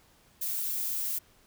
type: noise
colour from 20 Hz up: violet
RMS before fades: -32 dBFS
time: 0.41-1.19 s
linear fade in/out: 10 ms
effects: pink hiss -62 dBFS RMS until 1.46 s